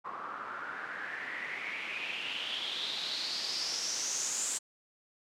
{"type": "noise with low-pass filter sweep", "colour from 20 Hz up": "white", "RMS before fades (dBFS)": -37, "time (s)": [0.04, 4.59], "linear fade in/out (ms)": 20, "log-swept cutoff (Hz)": [1100, 7700], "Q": 6.1, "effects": ["high-pass 200 Hz 12 dB/octave"]}